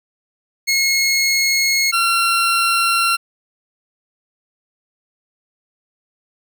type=tone pair in turn; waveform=20% pulse; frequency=2169 / 1366.4 Hz; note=C#7 / F6; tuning=-38 / -38 cents; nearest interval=minor sixth; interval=800 cents; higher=first; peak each=-9 dBFS; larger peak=neither; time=0.67-1.92 / 1.92-3.17 s; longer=neither; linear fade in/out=20 ms; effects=none